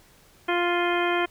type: harmonic tone with a mistuned harmonic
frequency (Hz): 349.5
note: F4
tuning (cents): +1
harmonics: 1 / 2 / 3 / 4 / 5 / 6 / 7 / 9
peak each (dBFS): -25 / -28 / -30 / -31 / -32 / -33 / -33 / -35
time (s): 0.48-1.26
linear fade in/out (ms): 10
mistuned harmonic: 7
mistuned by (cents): +23
effects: pink hiss -56 dBFS RMS until 1.3 s